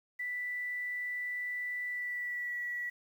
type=tone with pitch glide; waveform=sine; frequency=1975.5 to 1942.7 Hz; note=B6 to B6; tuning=0 to -29 cents; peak=-34 dBFS; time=0.19-2.9 s; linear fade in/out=10 ms; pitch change=-29 cents; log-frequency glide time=1.86-2.58 s; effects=10-bit